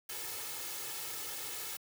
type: noise with comb filter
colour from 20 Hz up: white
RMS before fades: -41 dBFS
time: 0.09-1.77 s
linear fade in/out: 5 ms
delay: 2.3 ms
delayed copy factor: +0.75
effects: high-pass 100 Hz 12 dB/octave